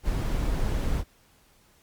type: noise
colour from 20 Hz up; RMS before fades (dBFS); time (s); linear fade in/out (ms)
brown; -26; 0.03-1.04; 50
effects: pink hiss -61 dBFS RMS until 1.82 s + Opus 48 kbps

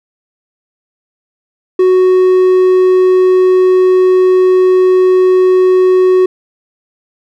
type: tone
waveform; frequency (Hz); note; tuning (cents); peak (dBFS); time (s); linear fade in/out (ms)
triangle; 370; F#4; 0; -3; 1.79-6.26; 5
effects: none

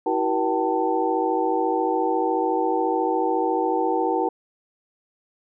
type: tone cluster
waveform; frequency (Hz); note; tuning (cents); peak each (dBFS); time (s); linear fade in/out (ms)
sine; 325.6 / 379.7 / 478 / 769 / 888; E4 / F#4 / A#4 / G5 / A5; -21 / +45 / +43 / -33 / +16; -26; 0.06-4.29; 5
effects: none

